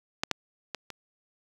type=clicks; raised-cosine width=0.2 ms; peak=-9 / -7 / -16 / -21 dBFS; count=4; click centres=0.235 / 0.313 / 0.747 / 0.903 s; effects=high-pass 100 Hz 12 dB/octave + 7-bit